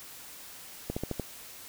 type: slowing click train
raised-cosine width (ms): 2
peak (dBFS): -18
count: 5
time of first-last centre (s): 0.9-1.197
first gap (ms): 65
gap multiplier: 1.09
effects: white hiss -47 dBFS RMS until 1.68 s